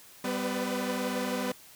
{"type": "tone cluster", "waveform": "sawtooth", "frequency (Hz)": [195.8, 251.3, 495.8, 514, 596], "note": ["G3", "B3", "B4", "C5", "D5"], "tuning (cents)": [-2, 30, 7, -31, 25], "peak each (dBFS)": [-31, -29, -32, -37, -38], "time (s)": [0.24, 1.52], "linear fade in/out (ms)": 5, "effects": ["white hiss -53 dBFS RMS until 1.75 s"]}